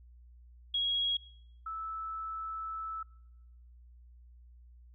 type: tone pair in turn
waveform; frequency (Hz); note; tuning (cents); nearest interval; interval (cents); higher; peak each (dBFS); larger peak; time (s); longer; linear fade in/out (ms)
sine; 3305 / 1311.6; G#7 / E6; -9 / -9; octave + major third; 1600; first; -28 / -36; first; 0.74-1.17 / 1.66-3.03; second; 5
effects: noise-tail reverb RT60 1.0 s tail -24 dB re dry + added 60 Hz sine -53 dBFS peak until 4.94 s